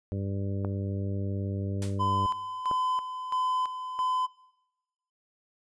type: harmonic tone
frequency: 98.6 Hz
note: G2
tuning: 11 cents sharp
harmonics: 1 / 2 / 3 / 4 / 5 / 6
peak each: -30 / -36 / -40 / -42 / -44 / -46 dBFS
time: 0.12-2.26 s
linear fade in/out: 0 ms
type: clicks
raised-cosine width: 1 ms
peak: -21 dBFS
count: 2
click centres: 0.648 / 2.713 s
type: noise with exponential decay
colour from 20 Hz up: white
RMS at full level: -36 dBFS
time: 1.82-2.02 s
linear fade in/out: 1 ms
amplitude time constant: 43 ms
type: tone with tremolo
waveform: triangle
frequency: 1016 Hz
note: B5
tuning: 49 cents sharp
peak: -23 dBFS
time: 1.99-4.27 s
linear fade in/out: 20 ms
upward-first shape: square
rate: 1.5 Hz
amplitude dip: 65%
effects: noise-tail reverb RT60 1.0 s tail -22 dB re dry + resampled to 22050 Hz